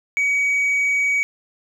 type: tone with tanh clipping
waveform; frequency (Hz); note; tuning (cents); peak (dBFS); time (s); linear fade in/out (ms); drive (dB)
sine; 2263; C#7; +35; -17; 0.17-1.23; 0; 2
effects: none